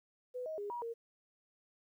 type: tone with pitch steps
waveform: sine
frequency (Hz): 499.8 / 630 / 409.4 / 958 / 463.1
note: B4 / D#5 / G#4 / A#5 / A#4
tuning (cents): +21 / +21 / -25 / +47 / -11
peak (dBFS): -38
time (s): 0.34-0.94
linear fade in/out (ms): 20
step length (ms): 120
effects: 12-bit